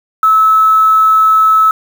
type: tone with quantisation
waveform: sine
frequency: 1300 Hz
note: E6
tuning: 24 cents flat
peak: -5 dBFS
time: 0.23-1.71 s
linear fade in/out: 2 ms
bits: 5
effects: none